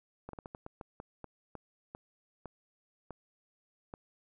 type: slowing click train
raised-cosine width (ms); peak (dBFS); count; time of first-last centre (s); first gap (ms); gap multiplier
1; -29; 14; 0.29-3.939; 43; 1.28
effects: none